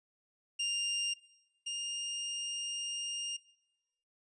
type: tone pair in turn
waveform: sawtooth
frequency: 2800 / 2818 Hz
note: F7 / F7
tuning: +4 / +15 cents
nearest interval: unison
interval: 11 cents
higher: second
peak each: -28 / -32 dBFS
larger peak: first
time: 0.59-1.14 / 1.66-3.37 s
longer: second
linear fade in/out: 10 ms
effects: noise-tail reverb RT60 1.0 s tail -21 dB re dry + resampled to 22050 Hz